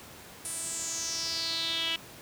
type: tone with band-pass filter sweep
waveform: sawtooth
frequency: 329.1 Hz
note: E4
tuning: 3 cents flat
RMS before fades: -33 dBFS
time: 0.45-1.96 s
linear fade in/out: 2 ms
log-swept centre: 9700 to 3000 Hz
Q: 5.7
effects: pink hiss -48 dBFS RMS until 2.21 s + high-pass 80 Hz 12 dB/octave